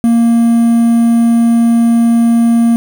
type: tone with quantisation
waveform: triangle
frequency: 232.4 Hz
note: A#3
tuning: 5 cents flat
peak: -4 dBFS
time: 0.04-2.76 s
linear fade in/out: 0 ms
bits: 5
effects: none